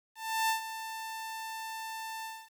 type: tone with ADSR envelope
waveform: sawtooth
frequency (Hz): 890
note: A5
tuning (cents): +20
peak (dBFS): -22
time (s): 0.15-2.5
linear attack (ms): 340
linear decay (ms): 110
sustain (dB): -12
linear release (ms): 260
effects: 10-bit